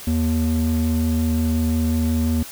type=ring-modulated tone; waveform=triangle; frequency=159.2 Hz; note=D#3; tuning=40 cents sharp; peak=-12 dBFS; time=0.07-2.43 s; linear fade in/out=5 ms; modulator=78.2 Hz; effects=white hiss -37 dBFS RMS until 2.51 s